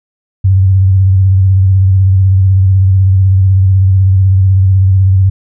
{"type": "tone with vibrato", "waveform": "sine", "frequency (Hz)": 95.3, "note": "G2", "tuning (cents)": -48, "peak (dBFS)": -4, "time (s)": [0.44, 5.3], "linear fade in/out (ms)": 10, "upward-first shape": "square", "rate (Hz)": 16, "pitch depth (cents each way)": 36, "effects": []}